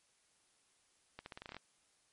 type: accelerating click train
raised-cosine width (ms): 0.3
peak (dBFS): -30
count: 10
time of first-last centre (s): 1.19-1.567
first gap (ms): 71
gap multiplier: 0.86
effects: white hiss -73 dBFS RMS until 2.12 s + MP3 48 kbps